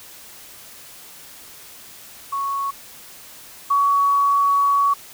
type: tone pair in turn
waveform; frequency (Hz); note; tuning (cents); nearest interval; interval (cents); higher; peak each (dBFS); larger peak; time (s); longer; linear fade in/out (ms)
sine; 1108.7 / 1125.5; C#6 / C#6; 0 / +26; unison; 26; second; -21 / -14; second; 2.32-2.71 / 3.7-4.94; second; 10
effects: white hiss -42 dBFS RMS until 5.13 s